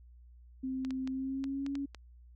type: tone with pitch glide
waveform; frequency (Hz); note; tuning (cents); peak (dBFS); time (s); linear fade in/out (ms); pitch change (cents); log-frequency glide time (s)
sine; 261.6 to 278.8; C4 to C#4; 0 to +10; -33; 0.63-1.86; 10; +110; 1.08-1.73
type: clicks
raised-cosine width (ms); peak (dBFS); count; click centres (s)
0.2; -28; 7; 0.849 / 0.907 / 1.075 / 1.441 / 1.664 / 1.754 / 1.947
effects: added 60 Hz sine -53 dBFS peak until 2.35 s